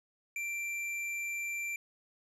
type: tone with tanh clipping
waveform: sine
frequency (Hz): 2355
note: D7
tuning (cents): +4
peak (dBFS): -36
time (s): 0.36-1.76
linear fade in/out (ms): 2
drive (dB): 12
effects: resampled to 32000 Hz